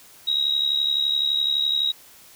sine tone with amplitude modulation, 3818 Hz, A#7, 41 cents sharp, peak -16 dBFS, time 0.27-1.92 s, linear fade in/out 10 ms, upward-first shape sine, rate 71.8 Hz, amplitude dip 70%, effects white hiss -49 dBFS RMS until 2.35 s

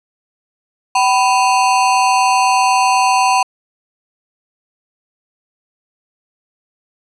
square ring-modulated tone, 879 Hz, A5, 2 cents flat, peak -8 dBFS, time 0.95-3.43 s, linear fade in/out 5 ms, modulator 114 Hz, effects resampled to 22050 Hz

